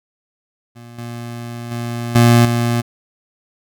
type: tone with level steps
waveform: 25% pulse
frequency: 118.6 Hz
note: A#2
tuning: 30 cents sharp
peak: -32 / -23 / -18 / -4 / -11 dBFS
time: 0.75-2.82 s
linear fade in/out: 20 ms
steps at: 0.98 / 1.71 / 2.15 / 2.45 s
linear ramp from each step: 5 ms
effects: none